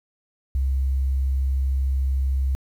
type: tone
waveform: sine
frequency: 66.8 Hz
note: C2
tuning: 36 cents sharp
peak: -18 dBFS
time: 0.55-2.55 s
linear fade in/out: 0 ms
effects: tanh soft clip ceiling -15 dBFS + 9-bit